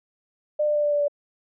sine tone with pitch steps, 600 / 595.9 / 591.7 / 587.7 / 583.6 / 579.6 Hz, D5 / D5 / D5 / D5 / D5 / D5, +37 / +25 / +13 / +1 / -11 / -23 cents, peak -19 dBFS, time 0.59-1.082 s, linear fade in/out 10 ms, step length 82 ms, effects none

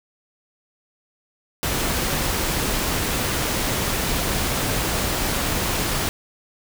pink noise, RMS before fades -23 dBFS, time 1.63-6.09 s, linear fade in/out 0 ms, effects none

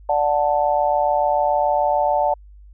sine chord, D major, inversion none, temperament just, 587.3 / 734.2 / 881 Hz, D5 / F#5 / A5, 0 / -14 / +2 cents, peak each -20 dBFS, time 0.09-2.34 s, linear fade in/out 5 ms, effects added 50 Hz sine -41 dBFS peak until 2.73 s

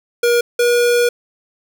square tone pair in turn, 476.5 / 480.9 Hz, A#4 / B4, +38 / -46 cents, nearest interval unison, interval 16 cents, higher second, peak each -12 dBFS, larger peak neither, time 0.23-0.41 / 0.59-1.09 s, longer second, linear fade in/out 5 ms, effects none

